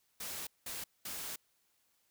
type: noise bursts at uneven times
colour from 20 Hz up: white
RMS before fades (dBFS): -42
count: 3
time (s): 0.2-0.47 / 0.66-0.84 / 1.05-1.36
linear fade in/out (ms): 5
effects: white hiss -75 dBFS RMS until 2.1 s